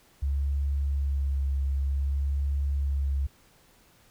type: tone with vibrato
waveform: sine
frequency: 69.3 Hz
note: C#2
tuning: in tune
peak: -24 dBFS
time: 0.22-3.27 s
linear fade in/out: 10 ms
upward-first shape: sine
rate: 0.54 Hz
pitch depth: 21 cents each way
effects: pink hiss -60 dBFS RMS until 4.1 s

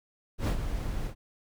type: noise with ADSR envelope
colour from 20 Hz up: brown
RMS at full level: -23 dBFS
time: 0.38-1.15 s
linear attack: 97 ms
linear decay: 79 ms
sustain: -9 dB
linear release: 89 ms
effects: none

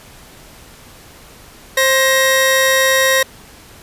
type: tone pair together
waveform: sawtooth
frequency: 528.3 / 1885 Hz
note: C5 / A#6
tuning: +17 / +19 cents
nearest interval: octave + minor seventh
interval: 2202 cents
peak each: -10 dBFS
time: 1.77-3.23 s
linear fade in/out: 5 ms
effects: pink hiss -41 dBFS RMS until 3.82 s + resampled to 32000 Hz

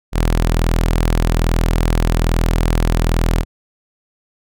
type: tone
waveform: sawtooth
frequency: 41.2 Hz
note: E1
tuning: in tune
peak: -9 dBFS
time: 0.12-3.45 s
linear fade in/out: 50 ms
effects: none

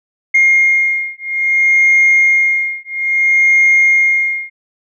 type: beating tone pair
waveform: sine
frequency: 2131 / 2131.6 Hz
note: C7 / C7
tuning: +31 / +32 cents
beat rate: 0.6 Hz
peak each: -11 dBFS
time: 0.34-4.5 s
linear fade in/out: 10 ms
effects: tanh soft clip ceiling -3 dBFS

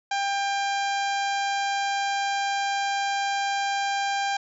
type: harmonic tone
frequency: 796 Hz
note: G5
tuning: 26 cents sharp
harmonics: 1 / 2 / 3 / 4 / 5 / 6 / 7 / 8 / 9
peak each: -25 / -31 / -35 / -37 / -39 / -41 / -42 / -43 / -44 dBFS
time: 0.11-4.37 s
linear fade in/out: 5 ms
effects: none

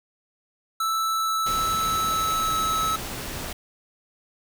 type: tone with pitch glide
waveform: square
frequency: 1318 to 1297.6 Hz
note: E6 to E6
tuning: -1 to -28 cents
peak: -23 dBFS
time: 0.8-2.96 s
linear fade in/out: 5 ms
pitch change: -27 cents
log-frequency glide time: 1.11-2.78 s
type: noise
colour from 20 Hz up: pink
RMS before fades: -33 dBFS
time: 1.46-3.53 s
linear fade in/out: 5 ms
effects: none

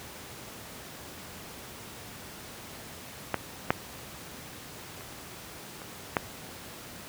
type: clicks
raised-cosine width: 0.5 ms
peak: -10 / -6 / -29 / -28 / -8 dBFS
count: 5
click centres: 3.343 / 3.705 / 5.009 / 5.818 / 6.168 s
effects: pink hiss -44 dBFS RMS until 7.08 s + high-pass 80 Hz 12 dB/octave

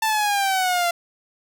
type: exponential sweep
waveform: sawtooth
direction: down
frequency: 890 to 684 Hz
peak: -15 dBFS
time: 0.02-0.91 s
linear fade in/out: 5 ms
effects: none

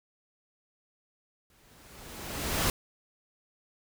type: noise with exponential growth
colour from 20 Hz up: pink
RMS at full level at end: -25 dBFS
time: 1.5-2.7 s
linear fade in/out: 1 ms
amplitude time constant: 260 ms
effects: none

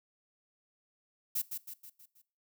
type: noise with echo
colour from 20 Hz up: violet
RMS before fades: -32 dBFS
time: 1.35-1.42 s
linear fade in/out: 10 ms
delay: 160 ms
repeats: 5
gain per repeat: -6 dB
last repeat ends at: 2.22 s
effects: noise-tail reverb RT60 0.4 s tail -20 dB re dry

